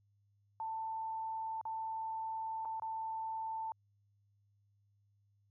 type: tone with dropouts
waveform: sine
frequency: 889 Hz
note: A5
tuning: 18 cents sharp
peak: -37 dBFS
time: 0.6-3.72 s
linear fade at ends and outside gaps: 1 ms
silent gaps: 1.613-1.653 / 2.65-2.655 / 2.798-2.821 s
effects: added 101 Hz sine -70 dBFS peak until 5.5 s